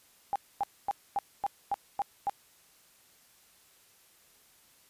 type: tone bursts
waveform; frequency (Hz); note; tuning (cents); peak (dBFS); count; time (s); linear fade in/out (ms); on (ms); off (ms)
sine; 803; G5; +41; -26; 8; 0.33-2.296; 0; 27; 250
effects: white hiss -62 dBFS RMS until 4.89 s + resampled to 32000 Hz